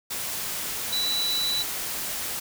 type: tone in noise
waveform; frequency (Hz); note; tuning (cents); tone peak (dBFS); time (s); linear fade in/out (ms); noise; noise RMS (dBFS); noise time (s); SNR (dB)
sine; 3951; B7; 0; -24; 0.92-1.63; 10; white; -31; 0.1-2.4; +4
effects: none